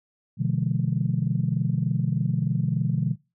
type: chord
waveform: sine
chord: B diminished seventh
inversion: none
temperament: equal with one note detuned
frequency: 123.47 / 146.83 / 170.13 / 207.7 Hz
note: B2 / D3 / F3 / Ab3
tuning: 0 / 0 / -45 / 0 cents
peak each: -26 / -25 / -27 / -31 dBFS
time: 0.37-3.16 s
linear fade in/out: 50 ms
effects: noise-tail reverb RT60 0.3 s tail -25 dB re dry + tanh soft clip ceiling -11 dBFS